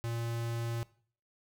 square tone, 116.54 Hz, A#2, in tune, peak -34 dBFS, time 0.04-0.83 s, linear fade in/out 0 ms, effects noise-tail reverb RT60 0.5 s tail -20 dB re dry

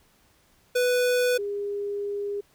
square / sine tone pair in turn, 494.8 / 406.2 Hz, B4 / G#4, +3 / -38 cents, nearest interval minor third, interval 341 cents, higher first, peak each -21 / -27 dBFS, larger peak first, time 0.75-1.38 / 1.38-2.41 s, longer second, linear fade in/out 10 ms, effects pink hiss -62 dBFS RMS until 2.54 s

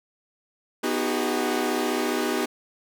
sawtooth chord, G# minor seventh, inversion first, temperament equal with one note detuned, 246.9 / 311.1 / 370 / 404.9 Hz, B3 / D#4 / F#4 / G#4, 0 / 0 / 0 / -44 cents, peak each -25 dBFS, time 0.83-2.46 s, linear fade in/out 10 ms, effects none

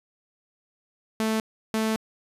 sawtooth tone bursts at uneven times, 220 Hz, A3, in tune, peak -19 dBFS, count 2, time 1.2-1.4 / 1.74-1.96 s, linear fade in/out 0 ms, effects resampled to 32000 Hz

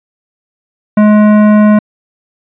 sine tone with hard clipping, 211 Hz, G#3, 28 cents sharp, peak -5 dBFS, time 0.97-1.79 s, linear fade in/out 5 ms, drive 14 dB, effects resampled to 8000 Hz

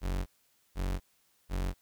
40% pulse tone bursts, 46.25 Hz, F#1, in tune, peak -29 dBFS, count 3, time 0.01-1.74 s, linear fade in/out 50 ms, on 250 ms, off 490 ms, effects white hiss -70 dBFS RMS until 1.81 s

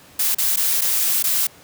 blue noise with dropouts, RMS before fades -19 dBFS, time 0.19-1.47 s, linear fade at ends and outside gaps 5 ms, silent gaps 0.348-0.383 / 0.562-0.57 / 0.811-0.816 / 1.227-1.239 s, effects pink hiss -47 dBFS RMS until 1.63 s + high-pass 80 Hz 12 dB/octave

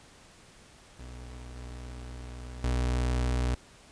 35% pulse tone with level steps, 61.7 Hz, B1, 1 cent flat, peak -40 / -38 / -24 dBFS, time 0.99-3.55 s, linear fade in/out 5 ms, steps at 1.56 / 2.64 s, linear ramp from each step 2 ms, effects pink hiss -55 dBFS RMS until 3.91 s + resampled to 22050 Hz

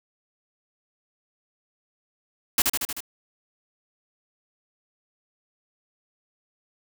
white noise with echo, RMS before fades -19 dBFS, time 2.58-2.62 s, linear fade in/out 2 ms, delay 77 ms, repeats 5, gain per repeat -3 dB, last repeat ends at 3.005 s, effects none

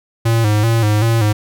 square tone with vibrato, 110 Hz, A2, in tune, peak -12 dBFS, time 0.25-1.33 s, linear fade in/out 10 ms, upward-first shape square, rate 2.6 Hz, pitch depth 73 cents each way, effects none

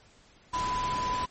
sine tone in noise, 1000 Hz, B5, 21 cents sharp, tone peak -28 dBFS, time 0.53-1.26 s, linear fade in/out 10 ms, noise pink, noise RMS -36 dBFS, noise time 0.53-1.26 s, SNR +5 dB, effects pink hiss -59 dBFS RMS until 1.3 s + MP3 32 kbps

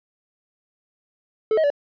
triangle tone with pitch steps, 435.9 / 633 / 575 Hz, A4 / D#5 / D5, -16 / +30 / -37 cents, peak -14 dBFS, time 1.51-1.702 s, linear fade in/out 2 ms, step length 64 ms, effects resampled to 11025 Hz

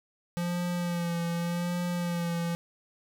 square tone with vibrato, 172.9 Hz, F3, 17 cents flat, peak -29 dBFS, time 0.37-2.55 s, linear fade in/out 0 ms, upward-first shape sine, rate 0.86 Hz, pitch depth 31 cents each way, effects none

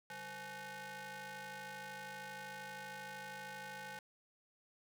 sawtooth ring-modulated tone, 329.6 Hz, E4, in tune, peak -39 dBFS, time 0.1-3.99 s, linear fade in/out 2 ms, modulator 1180 Hz, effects none

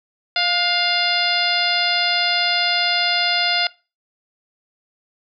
harmonic tone with a mistuned harmonic, 700 Hz, F5, 4 cents sharp, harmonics 1 / 2 / 3 / 4 / 5 / 6 / 7, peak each -24 / -24 / -24 / -24 / -24 / -24 / -24 dBFS, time 0.36-3.67 s, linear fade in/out 2 ms, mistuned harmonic 2, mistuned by +43 cents, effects noise-tail reverb RT60 0.3 s tail -22 dB re dry

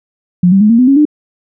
sine tone with pitch steps, 178.1 / 194.22 / 211.8 / 231 / 251.9 / 274.7 / 299.5 Hz, F3 / G3 / G#3 / A#3 / B3 / C#4 / D4, +34 / -16 / +34 / -16 / +34 / -16 / +34 cents, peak -4 dBFS, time 0.43-1.053 s, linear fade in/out 5 ms, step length 89 ms, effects none

